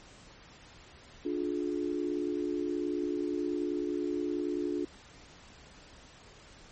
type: chord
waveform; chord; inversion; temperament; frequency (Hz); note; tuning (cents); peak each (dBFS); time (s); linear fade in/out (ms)
sine; D diminished; none; just; 293.7 / 352.4 / 422.9; D4 / F4 / Ab4; 0 / +16 / +31; -33 / -33 / -38; 1.25-4.85; 5
effects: pink hiss -54 dBFS RMS until 6.71 s + MP3 32 kbps